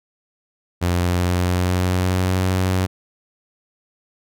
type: tone with pitch glide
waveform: sawtooth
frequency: 88 to 93.02 Hz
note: F2 to F#2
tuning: +14 to +10 cents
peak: -13 dBFS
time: 0.81-2.87 s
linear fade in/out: 20 ms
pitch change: +96 cents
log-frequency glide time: 0.91-2.44 s
effects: none